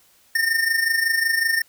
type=tone with amplitude modulation; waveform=square; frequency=1817 Hz; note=A#6; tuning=45 cents flat; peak=-16 dBFS; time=0.35-1.62 s; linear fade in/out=5 ms; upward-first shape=sine; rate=25.4 Hz; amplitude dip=65%; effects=white hiss -57 dBFS RMS until 1.68 s